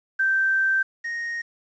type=tone pair in turn; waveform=sine / triangle; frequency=1560 / 1864.3 Hz; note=G6 / A#6; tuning=-9 / 0 cents; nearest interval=minor third; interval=309 cents; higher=second; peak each=-18 / -25 dBFS; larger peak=first; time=0.19-0.83 / 1.04-1.42 s; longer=first; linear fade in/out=10 ms; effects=resampled to 16000 Hz + 9-bit